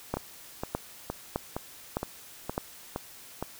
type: two click trains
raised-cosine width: 1 ms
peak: -17 / -14 dBFS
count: 8 / 5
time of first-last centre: 0.17-3.426 / 0.14-2.579 s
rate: 2.15 / 1.64 Hz
effects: white hiss -49 dBFS RMS until 3.59 s